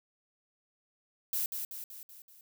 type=noise with echo; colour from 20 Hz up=violet; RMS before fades=-32 dBFS; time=1.33-1.46 s; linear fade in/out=2 ms; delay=190 ms; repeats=5; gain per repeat=-5 dB; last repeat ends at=2.41 s; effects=none